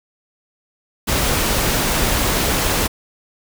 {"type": "noise", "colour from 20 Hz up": "pink", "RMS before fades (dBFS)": -18, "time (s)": [1.07, 2.88], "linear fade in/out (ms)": 20, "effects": []}